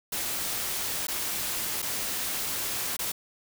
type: noise with dropouts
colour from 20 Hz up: white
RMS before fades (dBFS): -31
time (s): 0.12-3.12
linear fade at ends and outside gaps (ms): 5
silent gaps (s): 1.07-1.082 / 1.82-1.825 / 2.967-2.99
effects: none